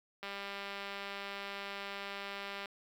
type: click train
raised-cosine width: 0.3 ms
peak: -26 dBFS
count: 484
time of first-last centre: 0.23-2.657 s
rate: 199 Hz
effects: high-pass 200 Hz 12 dB/octave + 9-bit